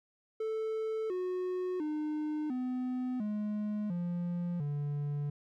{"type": "tone with pitch steps", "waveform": "triangle", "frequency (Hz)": [440, 365.7, 304, 252.7, 210.1, 174.61, 145.15], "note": ["A4", "F#4", "D#4", "B3", "G#3", "F3", "D3"], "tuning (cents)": [0, -20, -40, 40, 20, 0, -20], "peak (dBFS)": -30, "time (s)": [0.4, 5.3], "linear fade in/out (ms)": 5, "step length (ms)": 700, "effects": []}